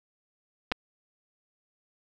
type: clicks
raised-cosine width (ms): 0.3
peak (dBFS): -12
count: 2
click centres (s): 0.717 / 0.721
effects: none